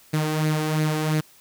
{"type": "tone with flanger", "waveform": "sawtooth", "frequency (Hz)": 154.7, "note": "D#3", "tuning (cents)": -10, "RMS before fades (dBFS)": -23, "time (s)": [0.13, 1.21], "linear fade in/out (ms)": 10, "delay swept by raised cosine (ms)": [0.45, 2.65], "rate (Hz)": 2.9, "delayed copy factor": 0.5, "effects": ["white hiss -53 dBFS RMS until 1.4 s"]}